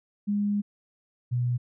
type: tone pair in turn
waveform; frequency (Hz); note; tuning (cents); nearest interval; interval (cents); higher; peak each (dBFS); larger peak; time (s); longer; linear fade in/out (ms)
sine; 204.9 / 122.54; G#3 / B2; -23 / -13; major sixth; 890; first; -23; neither; 0.27-0.62 / 1.31-1.58; first; 20
effects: none